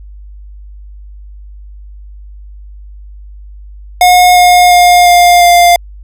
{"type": "tone with pitch steps", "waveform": "square", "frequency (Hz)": [721, 715.6, 710.3, 704.9, 699.7], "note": ["F#5", "F5", "F5", "F5", "F5"], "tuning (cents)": [-45, 42, 29, 16, 3], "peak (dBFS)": -3, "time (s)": [4.01, 5.76], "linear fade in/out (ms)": 2, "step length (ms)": 350, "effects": ["added 50 Hz sine -28 dBFS peak until 6.03 s"]}